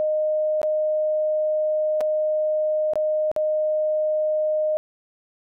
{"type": "tone with dropouts", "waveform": "sine", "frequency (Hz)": 616, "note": "D#5", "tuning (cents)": -17, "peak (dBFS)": -19, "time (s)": [0, 4.77], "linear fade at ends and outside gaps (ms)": 0, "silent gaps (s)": [[0.616, 0.631], [2.007, 2.011], [2.935, 2.956], [3.315, 3.363]], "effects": []}